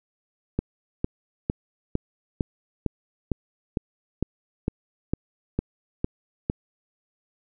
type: click train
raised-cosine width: 3 ms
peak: -10 dBFS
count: 14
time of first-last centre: 0.59-6.499 s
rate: 2.2 Hz
effects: none